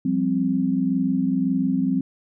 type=chord; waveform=sine; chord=F suspended second; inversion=none; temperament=just; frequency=174.61 / 196.44 / 261.9 Hz; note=F3 / G3 / C4; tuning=0 / +4 / +2 cents; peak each=-26 / -24 / -21 dBFS; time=0.05-2.01 s; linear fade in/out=5 ms; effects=none